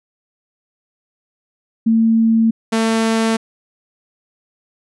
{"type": "tone pair in turn", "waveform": ["sine", "sawtooth"], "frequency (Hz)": [225.5, 224.4], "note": ["A3", "A3"], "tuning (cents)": [43, 34], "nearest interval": "unison", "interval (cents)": 9, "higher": "first", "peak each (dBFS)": -10, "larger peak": "neither", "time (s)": [[1.86, 2.51], [2.72, 3.37]], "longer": "neither", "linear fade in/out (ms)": 10, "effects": ["resampled to 24000 Hz"]}